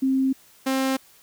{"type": "tone pair in turn", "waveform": ["sine", "sawtooth"], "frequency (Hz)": [265.4, 265.4], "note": ["C4", "C4"], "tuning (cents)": [25, 25], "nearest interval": "unison", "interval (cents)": 0, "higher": "neither", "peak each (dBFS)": [-18, -17], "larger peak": "second", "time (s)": [[0.02, 0.33], [0.66, 0.97]], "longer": "neither", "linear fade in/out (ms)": 10, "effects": ["white hiss -54 dBFS RMS until 1.22 s"]}